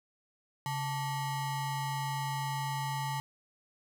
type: ring-modulated tone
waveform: square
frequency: 510 Hz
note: C5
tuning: 44 cents flat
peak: -30 dBFS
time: 0.66-3.2 s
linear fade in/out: 0 ms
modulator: 372 Hz
effects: none